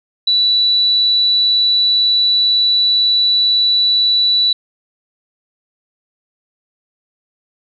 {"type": "tone", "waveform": "sine", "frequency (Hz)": 3951, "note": "B7", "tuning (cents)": 0, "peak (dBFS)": -10, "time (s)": [0.27, 4.53], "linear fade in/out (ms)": 5, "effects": []}